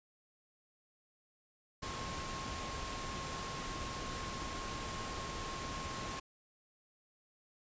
sine tone in noise, 1075 Hz, C6, 47 cents sharp, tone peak -45 dBFS, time 1.82-6.2 s, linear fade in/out 10 ms, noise pink, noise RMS -42 dBFS, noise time 1.82-6.2 s, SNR -6 dB, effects resampled to 16000 Hz

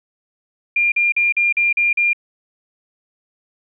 sine tone bursts, 2400 Hz, D7, 37 cents sharp, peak -13 dBFS, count 7, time 0.76-2.132 s, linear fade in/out 5 ms, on 160 ms, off 42 ms, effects none

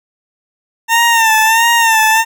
20% pulse tone with vibrato, 905 Hz, A5, 48 cents sharp, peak -3 dBFS, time 0.88-2.25 s, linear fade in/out 50 ms, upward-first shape sine, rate 1.5 Hz, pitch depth 64 cents each way, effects none

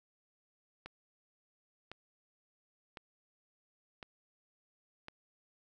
click train, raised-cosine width 0.3 ms, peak -29 dBFS, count 5, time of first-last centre 0.86-5.084 s, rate 0.947 Hz, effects none

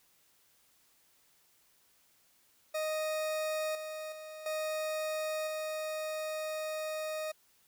40% pulse tone with level steps, 622.3 Hz, D#5, in tune, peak -31 / -38 / -43 / -32 / -34 dBFS, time 2.74-7.32 s, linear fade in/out 10 ms, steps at 3.75 / 4.12 / 4.46 / 5.47 s, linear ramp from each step 2 ms, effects white hiss -68 dBFS RMS until 7.67 s

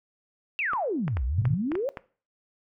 sine exponential two-way sweep, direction down then up, 2794 to 56.4 to 582 Hz, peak -25 dBFS, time 0.59-1.89 s, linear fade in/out 0 ms, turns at 1.24 s
clicks, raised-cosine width 0.5 ms, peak -19 dBFS, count 7, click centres 0.734 / 1.08 / 1.17 / 1.454 / 1.718 / 1.754 / 1.972 s
sine tone bursts, 116.54 Hz, A#2, in tune, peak -22 dBFS, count 3, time 1.38-1.545 s, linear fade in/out 5 ms, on 41 ms, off 21 ms
effects noise-tail reverb RT60 0.4 s tail -19 dB re dry

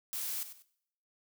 blue noise with echo, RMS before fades -37 dBFS, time 0.13-0.43 s, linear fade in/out 0 ms, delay 96 ms, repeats 2, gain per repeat -11 dB, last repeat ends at 0.622 s, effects noise-tail reverb RT60 0.7 s tail -20 dB re dry

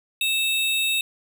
square tone pair together, 2637 / 3733 Hz, E7 / A#7, 0 / +2 cents, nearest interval tritone, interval 602 cents, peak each -24 dBFS, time 0.21-1.01 s, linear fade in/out 2 ms, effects none

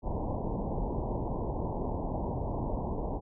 pink low-pass noise, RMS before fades -33 dBFS, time 0.02-3.21 s, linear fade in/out 50 ms, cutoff 990 Hz, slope 96 dB/octave, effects none

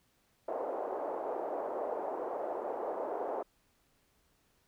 white band-pass noise, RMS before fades -37 dBFS, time 0.48-3.43 s, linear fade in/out 5 ms, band 390 to 750 Hz, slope 24 dB/octave, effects pink hiss -72 dBFS RMS until 4.67 s

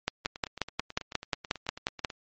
two click trains, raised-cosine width 0.2 ms, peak -22 / -9 dBFS, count 18 / 12, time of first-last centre 0.25-2.102 / 0.08-2.048 s, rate 9.18 / 5.59 Hz, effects low-pass 6000 Hz 12 dB/octave + MP3 32 kbps

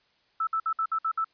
sine tone bursts, 1316 Hz, E6, 3 cents flat, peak -24 dBFS, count 7, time 0.4-1.245 s, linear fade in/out 5 ms, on 71 ms, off 58 ms, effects white hiss -67 dBFS RMS until 1.33 s + resampled to 11025 Hz

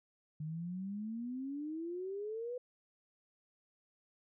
sine exponential sweep, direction up, 150.5 to 503 Hz, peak -38 dBFS, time 0.4-2.58 s, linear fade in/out 5 ms, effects none

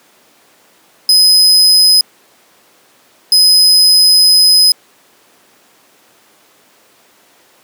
40% pulse tone bursts at uneven times, 5040 Hz, D#8, 21 cents sharp, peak -4 dBFS, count 2, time 1.09-2.01 / 3.32-4.72 s, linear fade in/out 2 ms, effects pink hiss -48 dBFS RMS until 7.63 s + high-pass 300 Hz 12 dB/octave

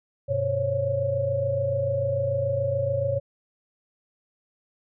sine tone cluster, 98.4 / 125.7 / 530 / 557 Hz, G2 / B2 / C5 / C#5, +7 / +31 / +22 / +8 cents, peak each -31 / -30 / -33 / -24 dBFS, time 0.28-3.2 s, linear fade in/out 20 ms, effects none

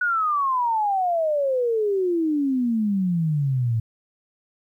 sine exponential sweep, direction down, 1480 to 110 Hz, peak -19 dBFS, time 0.01-3.8 s, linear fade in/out 5 ms, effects 10-bit

